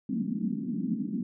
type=band-pass noise; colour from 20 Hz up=pink; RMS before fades=-31 dBFS; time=0.09-1.23 s; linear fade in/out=5 ms; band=190 to 260 Hz; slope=48 dB/octave; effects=none